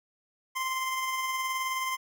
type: tone with tremolo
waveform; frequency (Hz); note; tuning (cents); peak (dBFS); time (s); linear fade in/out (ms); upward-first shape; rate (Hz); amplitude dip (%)
25% pulse; 1043; C6; -6; -24; 0.55-1.97; 20; sine; 19; 30
effects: none